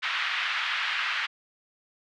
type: band-pass noise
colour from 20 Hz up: pink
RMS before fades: -29 dBFS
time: 0.02-1.27 s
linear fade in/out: 20 ms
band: 1300 to 3400 Hz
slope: 24 dB/octave
effects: none